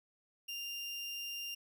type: tone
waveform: 30% pulse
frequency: 2794 Hz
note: F7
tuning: in tune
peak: -37 dBFS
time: 0.48-1.55 s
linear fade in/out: 10 ms
effects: 13-bit